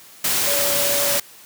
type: tone in noise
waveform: sine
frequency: 570 Hz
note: C#5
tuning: 48 cents sharp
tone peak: -24 dBFS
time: 0.47-1.18 s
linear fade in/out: 5 ms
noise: white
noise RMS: -20 dBFS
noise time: 0.24-1.2 s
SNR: -7 dB
effects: white hiss -45 dBFS RMS until 1.45 s + high-pass 80 Hz 12 dB/octave